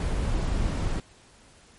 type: noise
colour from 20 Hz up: brown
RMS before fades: -26 dBFS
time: 0-1 s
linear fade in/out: 2 ms
effects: pink hiss -55 dBFS RMS until 1.78 s + MP3 48 kbps